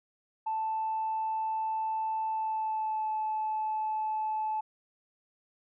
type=tone with pitch glide; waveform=sine; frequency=880 to 866.4 Hz; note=A5 to A5; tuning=0 to -27 cents; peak=-28 dBFS; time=0.46-4.61 s; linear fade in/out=10 ms; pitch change=-27 cents; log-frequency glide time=2.29-3.1 s; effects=tanh soft clip ceiling -24 dBFS